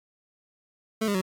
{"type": "tone with pitch steps", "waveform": "25% pulse", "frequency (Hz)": [220, 202.9, 187.15], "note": ["A3", "G#3", "F#3"], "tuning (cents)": [0, -40, 20], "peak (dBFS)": -20, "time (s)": [1.01, 1.214], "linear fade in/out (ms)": 10, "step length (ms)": 68, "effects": ["AAC 48 kbps"]}